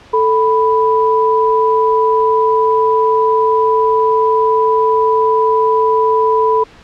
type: tone pair together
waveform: sine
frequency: 440 / 989.9 Hz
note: A4 / B5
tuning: 0 / +4 cents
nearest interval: octave + major second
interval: 1404 cents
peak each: -12 dBFS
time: 0.13-6.64 s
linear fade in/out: 10 ms
effects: pink hiss -41 dBFS RMS until 6.83 s + low-pass 4000 Hz 12 dB/octave